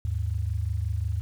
sine tone pair together, 77.2 / 102.81 Hz, D#2 / G#2, -13 / -17 cents, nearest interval perfect fourth, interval 496 cents, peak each -28 dBFS, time 0.05-1.21 s, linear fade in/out 0 ms, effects 9-bit

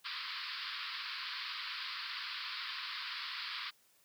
white band-pass noise, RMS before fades -42 dBFS, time 0.04-3.71 s, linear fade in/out 20 ms, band 1000 to 4900 Hz, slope 96 dB/octave, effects white hiss -69 dBFS RMS until 4.04 s + high-pass 100 Hz 12 dB/octave

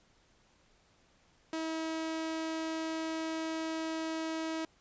sawtooth tone, 321.4 Hz, E4, 44 cents flat, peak -30 dBFS, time 1.53-4.65 s, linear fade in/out 2 ms, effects pink hiss -67 dBFS RMS until 4.8 s + resampled to 16000 Hz

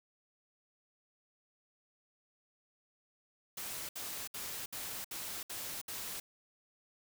white noise bursts, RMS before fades -42 dBFS, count 7, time 3.57-6.2 s, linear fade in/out 5 ms, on 320 ms, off 65 ms, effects none

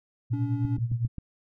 sine tone with tremolo, 117.6 Hz, A#2, 16 cents sharp, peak -22 dBFS, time 0.3-1.08 s, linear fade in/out 20 ms, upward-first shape sine, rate 9.8 Hz, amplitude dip 75%
triangle tone, 284.8 Hz, C#4, 47 cents sharp, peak -29 dBFS, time 0.33-0.77 s, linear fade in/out 5 ms
click train, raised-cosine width 5 ms, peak -23 dBFS, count 5, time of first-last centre 0.65-1.183 s, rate 7.5 Hz
effects none

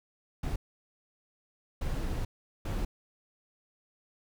brown noise bursts at uneven times, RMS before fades -32 dBFS, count 3, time 0.43-0.56 / 1.81-2.25 / 2.65-2.85 s, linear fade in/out 5 ms, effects none

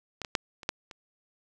clicks, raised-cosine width 0.2 ms, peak -18 / -18 / -7 / -26 / -10 / -26 dBFS, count 6, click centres 0.217 / 0.248 / 0.352 / 0.632 / 0.691 / 0.912 s, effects none

